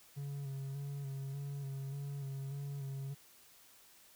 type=tone with vibrato; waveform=triangle; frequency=138.59 Hz; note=C#3; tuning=in tune; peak=-37 dBFS; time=0.16-3.15 s; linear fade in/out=20 ms; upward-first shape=square; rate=1.7 Hz; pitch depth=30 cents each way; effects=white hiss -62 dBFS RMS until 4.15 s